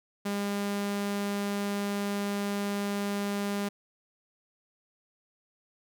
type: tone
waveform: sawtooth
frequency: 202.1 Hz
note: G#3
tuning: 47 cents flat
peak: -25 dBFS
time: 0.25-3.69 s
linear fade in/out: 10 ms
effects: none